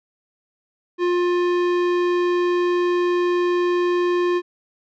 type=tone with tanh clipping; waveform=sine; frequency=353.6 Hz; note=F4; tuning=22 cents sharp; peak=-19 dBFS; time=0.98-4.42 s; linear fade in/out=50 ms; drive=17 dB; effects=none